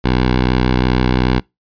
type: tone with vibrato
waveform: 10% pulse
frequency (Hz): 62.7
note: B1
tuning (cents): +27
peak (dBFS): -4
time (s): 0.04-1.4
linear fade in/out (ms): 10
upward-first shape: sine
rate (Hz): 6.5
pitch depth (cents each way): 18
effects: noise-tail reverb RT60 0.2 s tail -25 dB re dry + resampled to 11025 Hz